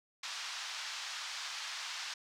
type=band-pass noise; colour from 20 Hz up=white; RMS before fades=-42 dBFS; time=0.23-2.14 s; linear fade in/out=5 ms; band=880 to 5700 Hz; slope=24 dB/octave; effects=none